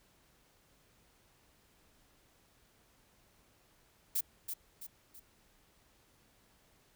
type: noise with echo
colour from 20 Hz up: violet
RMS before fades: -32 dBFS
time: 4.15-4.21 s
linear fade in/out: 10 ms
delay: 330 ms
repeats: 3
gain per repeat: -7 dB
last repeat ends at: 5.2 s
effects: pink hiss -68 dBFS RMS until 6.95 s